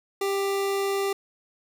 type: tone pair together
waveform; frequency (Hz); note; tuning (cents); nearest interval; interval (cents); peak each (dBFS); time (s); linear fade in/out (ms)
square; 395 / 786.1; G4 / G5; +13 / +5; octave; 1192; -25 / -34; 0.21-1.13; 5
effects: none